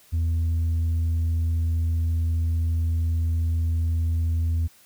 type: tone with tanh clipping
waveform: sine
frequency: 82.41 Hz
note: E2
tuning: in tune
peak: -21 dBFS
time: 0.12-4.68 s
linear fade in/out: 20 ms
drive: 2 dB
effects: white hiss -55 dBFS RMS until 4.85 s